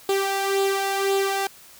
sawtooth tone with flanger, 392 Hz, G4, in tune, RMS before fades -23 dBFS, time 0.09-1.47 s, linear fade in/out 2 ms, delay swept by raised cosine 0.25 to 1.45 ms, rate 1.9 Hz, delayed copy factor +0.55, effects white hiss -48 dBFS RMS until 1.79 s

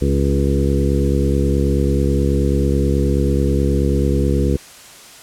harmonic tone with a mistuned harmonic, 69.3 Hz, C#2, in tune, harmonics 1 / 2 / 3 / 4 / 5 / 6 / 7, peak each -17 / -20 / -22 / -23 / -24 / -25 / -25 dBFS, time 0.01-4.57 s, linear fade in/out 10 ms, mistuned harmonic 5, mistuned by +22 cents, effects white hiss -40 dBFS RMS until 5.22 s + low-pass 10000 Hz 12 dB/octave

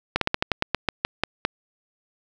slowing click train, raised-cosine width 0.3 ms, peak -4 dBFS, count 12, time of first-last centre 0.16-1.451 s, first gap 53 ms, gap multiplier 1.15, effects none

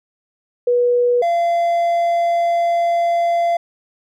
sine / triangle tone pair in turn, 486.7 / 685.3 Hz, B4 / F5, -25 / -33 cents, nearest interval tritone, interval 592 cents, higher second, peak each -12 dBFS, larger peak neither, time 0.67-1.22 / 1.22-3.57 s, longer second, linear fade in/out 5 ms, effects none

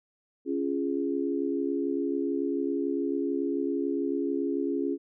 sine chord, Db major, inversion none, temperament equal with one note detuned, 277.2 / 344.2 / 415.3 Hz, Db4 / F4 / Ab4, 0 / -25 / 0 cents, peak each -29 / -31 / -32 dBFS, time 0.45-4.98 s, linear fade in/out 50 ms, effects none

